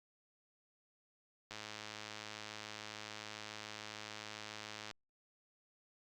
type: click train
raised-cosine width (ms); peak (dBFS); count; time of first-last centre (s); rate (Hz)
0.2; -28; 365; 1.51-4.912; 107
effects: Opus 48 kbps